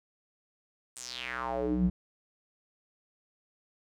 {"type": "tone with band-pass filter sweep", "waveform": "square", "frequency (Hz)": 61.9, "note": "B1", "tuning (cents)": 5, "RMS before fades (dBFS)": -32, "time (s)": [0.96, 1.9], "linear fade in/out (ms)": 5, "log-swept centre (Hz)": [8800, 140], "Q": 4.3, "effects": []}